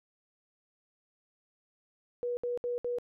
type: tone bursts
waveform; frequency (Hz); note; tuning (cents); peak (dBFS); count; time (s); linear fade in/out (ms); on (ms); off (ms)
sine; 485.1; B4; -31; -30; 4; 2.23-2.985; 0; 140; 65
effects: none